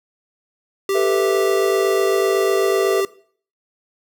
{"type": "tone", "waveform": "square", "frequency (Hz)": 392, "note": "G4", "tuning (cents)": 0, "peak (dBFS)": -18, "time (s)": [0.89, 3.05], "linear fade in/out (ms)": 2}
{"type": "chord", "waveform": "triangle", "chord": "A suspended second", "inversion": "none", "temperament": "equal", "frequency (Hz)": [440, 493.9, 659.3], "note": ["A4", "B4", "E5"], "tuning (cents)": [0, 0, 0], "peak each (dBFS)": [-20, -21, -20], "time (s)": [0.94, 3.02], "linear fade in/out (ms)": 20}
{"effects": ["noise-tail reverb RT60 0.5 s tail -19 dB re dry"]}